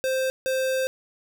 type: tone pair in turn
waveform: square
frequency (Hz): 523.3 / 523.3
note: C5 / C5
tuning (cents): 0 / 0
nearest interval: unison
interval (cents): 0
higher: neither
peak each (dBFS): -23 / -23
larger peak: neither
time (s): 0.04-0.3 / 0.46-0.87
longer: second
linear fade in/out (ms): 0
effects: none